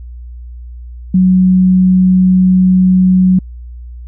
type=tone; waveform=sine; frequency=185 Hz; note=F#3; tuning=in tune; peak=-5 dBFS; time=1.14-3.39 s; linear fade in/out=5 ms; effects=added 60 Hz sine -26 dBFS peak until 4.07 s